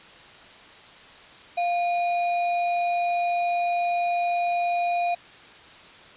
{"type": "tone with sample-and-hold", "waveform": "sine", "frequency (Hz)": 698.5, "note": "F5", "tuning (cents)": 0, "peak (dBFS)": -21, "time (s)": [1.57, 5.15], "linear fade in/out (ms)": 10, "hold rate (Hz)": 3150, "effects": ["white hiss -47 dBFS RMS until 6.16 s", "resampled to 8000 Hz"]}